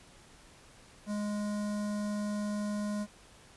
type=tone with notch filter; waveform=square; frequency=207.7 Hz; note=G#3; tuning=in tune; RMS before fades=-34 dBFS; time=1.06-3.07 s; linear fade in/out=50 ms; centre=2700 Hz; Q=0.75; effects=pink hiss -57 dBFS RMS until 3.56 s + resampled to 24000 Hz